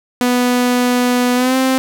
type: tone with pitch glide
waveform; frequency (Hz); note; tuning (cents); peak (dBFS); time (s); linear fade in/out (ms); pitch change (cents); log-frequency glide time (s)
sawtooth; 246.9 to 261.6; B3 to C4; 0 to 0; -8; 0.21-1.78; 0; +100; 1.35-1.56
effects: none